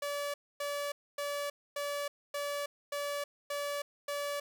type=tone bursts; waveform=sawtooth; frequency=575 Hz; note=D5; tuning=37 cents flat; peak=-30 dBFS; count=8; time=0.02-4.4 s; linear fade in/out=5 ms; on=320 ms; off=260 ms; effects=none